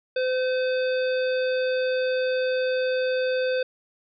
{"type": "harmonic tone", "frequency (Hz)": 512, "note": "C5", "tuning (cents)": -38, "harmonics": [1, 3, 5, 7, 9], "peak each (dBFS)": [-22, -32, -36, -39, -41], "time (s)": [0.16, 3.63], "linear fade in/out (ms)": 5, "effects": []}